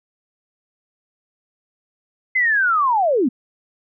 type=linear sweep; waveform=sine; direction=down; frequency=2082 to 217.5 Hz; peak=-14 dBFS; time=2.35-3.29 s; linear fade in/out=10 ms; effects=none